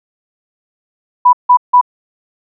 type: tone bursts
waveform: sine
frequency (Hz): 987.8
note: B5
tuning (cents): 0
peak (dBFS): -3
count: 3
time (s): 1.25-1.813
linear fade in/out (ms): 10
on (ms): 81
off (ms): 160
effects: none